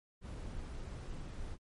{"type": "noise", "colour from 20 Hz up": "brown", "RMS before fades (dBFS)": -43, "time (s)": [0.21, 1.58], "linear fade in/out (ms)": 50, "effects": ["MP3 48 kbps"]}